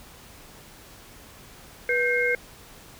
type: tone cluster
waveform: sine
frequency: 487.1 / 1566 / 2145 Hz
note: B4 / G6 / C7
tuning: -24 / -2 / +42 cents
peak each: -25 / -26 / -24 dBFS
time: 1.89-2.35 s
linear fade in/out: 2 ms
effects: pink hiss -48 dBFS RMS until 2.99 s